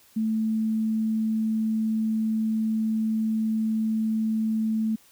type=tone; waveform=sine; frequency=220 Hz; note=A3; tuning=in tune; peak=-22 dBFS; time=0.16-4.96 s; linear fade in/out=10 ms; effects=white hiss -57 dBFS RMS until 5.11 s